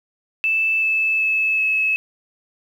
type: tone with pitch steps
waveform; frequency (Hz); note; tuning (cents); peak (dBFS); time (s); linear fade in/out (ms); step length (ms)
sine; 2637 / 2620 / 2604 / 2587; E7 / E7 / E7 / E7; 0 / -11 / -22 / -33; -16; 0.44-1.96; 0; 380
effects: 8-bit